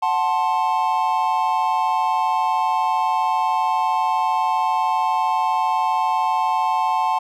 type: chord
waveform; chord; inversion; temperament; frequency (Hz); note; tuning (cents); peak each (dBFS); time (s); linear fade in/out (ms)
triangle; F# diminished; none; equal with one note detuned; 740 / 880 / 1052.6; F#5 / A5 / C6; 0 / 0 / +10; -21 / -18 / -21; 0.02-7.19; 10
effects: none